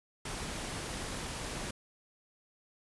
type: noise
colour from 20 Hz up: pink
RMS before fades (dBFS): -39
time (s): 0.25-1.71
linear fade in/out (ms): 5
effects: resampled to 24000 Hz